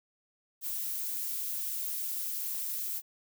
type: noise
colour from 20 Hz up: violet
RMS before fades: -35 dBFS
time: 0.61-3.02 s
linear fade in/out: 50 ms
effects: none